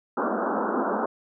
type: band-pass noise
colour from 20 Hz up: pink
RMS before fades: -26 dBFS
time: 0.17-1.06 s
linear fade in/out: 5 ms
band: 200 to 1500 Hz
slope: 96 dB/octave
effects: none